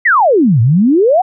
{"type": "exponential two-way sweep", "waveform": "sine", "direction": "down then up", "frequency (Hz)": [2079, 107.8, 781], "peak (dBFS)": -6, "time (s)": [0.05, 1.22], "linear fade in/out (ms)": 10, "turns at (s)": 0.61, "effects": []}